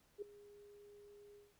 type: tone with ADSR envelope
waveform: sine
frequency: 410 Hz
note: G#4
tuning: 22 cents flat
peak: -39 dBFS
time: 0.18-1.54 s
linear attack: 40 ms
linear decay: 6 ms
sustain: -18 dB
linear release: 180 ms
effects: pink hiss -73 dBFS RMS until 1.59 s